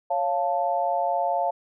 sine chord, Db augmented, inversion none, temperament equal, 554.4 / 698.5 / 880 Hz, Db5 / F5 / A5, 0 / 0 / 0 cents, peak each -28 / -24 / -27 dBFS, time 0.1-1.51 s, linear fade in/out 10 ms, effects none

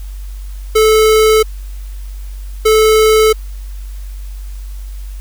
square tone pair in turn, 435.4 / 435.4 Hz, A4 / A4, -18 / -18 cents, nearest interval unison, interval 0 cents, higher neither, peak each -7 dBFS, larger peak neither, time 0.75-1.43 / 2.65-3.33 s, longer neither, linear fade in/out 10 ms, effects added 48 Hz sine -23 dBFS peak until 5.2 s + white hiss -44 dBFS RMS until 5.2 s

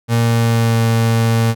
35% pulse tone with pitch glide, 116.54 to 114.34 Hz, A#2 to A#2, 0 to -33 cents, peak -10 dBFS, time 0.08-1.55 s, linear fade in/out 50 ms, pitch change -33 cents, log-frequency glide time 0.19-0.83 s, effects none

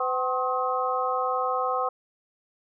harmonic tone with a mistuned harmonic, 254.1 Hz, B3, 49 cents sharp, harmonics 2 / 3 / 4 / 5, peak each -29 / -29 / -29 / -29 dBFS, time 0-1.89 s, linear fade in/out 5 ms, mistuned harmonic 4, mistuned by +86 cents, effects none

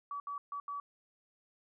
sine tone bursts at uneven times, 1143 Hz, D6, 47 cents flat, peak -37 dBFS, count 4, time 0.11-0.2 / 0.27-0.38 / 0.52-0.6 / 0.68-0.8 s, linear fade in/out 2 ms, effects none

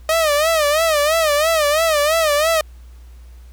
sawtooth tone with vibrato, 619 Hz, D#5, 9 cents flat, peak -10 dBFS, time 0.09-2.61 s, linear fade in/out 2 ms, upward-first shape sine, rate 3 Hz, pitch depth 120 cents each way, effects added 60 Hz sine -37 dBFS peak until 3.52 s + pink hiss -55 dBFS RMS until 3.52 s

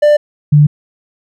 triangle / sine tone pair in turn, 593 / 147.95 Hz, D5 / D3, +17 / +13 cents, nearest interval 2 octaves, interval 2404 cents, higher first, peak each -3 dBFS, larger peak neither, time 0.02-0.17 / 0.52-0.67 s, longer neither, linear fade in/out 10 ms, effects none

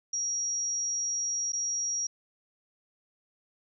sine tone with dropouts, 5680 Hz, F8, 28 cents sharp, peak -28 dBFS, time 0.13-2.07 s, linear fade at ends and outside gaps 5 ms, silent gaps 1.522-1.531 s, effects none

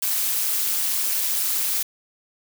blue noise with amplitude modulation, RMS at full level -20 dBFS, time 0.02-1.83 s, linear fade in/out 5 ms, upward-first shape sine, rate 206 Hz, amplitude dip 70%, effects none

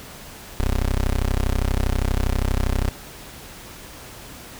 20% pulse tone, 32.47 Hz, C1, 12 cents flat, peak -14 dBFS, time 0.6-2.89 s, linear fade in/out 0 ms, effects pink hiss -40 dBFS RMS until 4.59 s

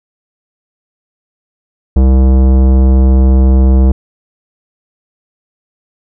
sine tone with tanh clipping, 65.3 Hz, C2, 3 cents flat, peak -6 dBFS, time 1.96-3.92 s, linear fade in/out 5 ms, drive 17 dB, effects none

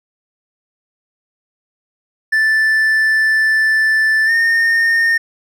triangle tone with pitch glide, 1760 to 1830.5 Hz, A6 to A#6, 0 to -32 cents, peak -9 dBFS, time 2.32-5.18 s, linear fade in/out 10 ms, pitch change +68 cents, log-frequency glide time 4.26-4.31 s, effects none

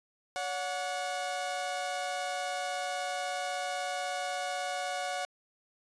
sawtooth tone pair together, 567.3 / 731 Hz, C#5 / F#5, +40 / -21 cents, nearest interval major third, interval 439 cents, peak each -34 / -30 dBFS, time 0.36-5.25 s, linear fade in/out 0 ms, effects resampled to 22050 Hz

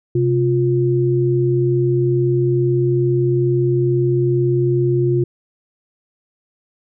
sine tone pair together, 130.3 / 352.6 Hz, C3 / F4, -7 / +17 cents, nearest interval octave + perfect fourth, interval 1724 cents, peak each -16 dBFS, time 0.15-5.24 s, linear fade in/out 5 ms, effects none

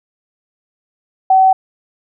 sine tone, 760 Hz, F#5, 46 cents sharp, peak -6 dBFS, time 1.3-1.53 s, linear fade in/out 5 ms, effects none

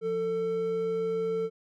triangle tone pair together, 175.8 / 446.6 Hz, F3 / A4, +12 / +26 cents, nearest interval octave + major third, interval 1614 cents, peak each -36 / -25 dBFS, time 0.01-1.5 s, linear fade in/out 50 ms, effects none

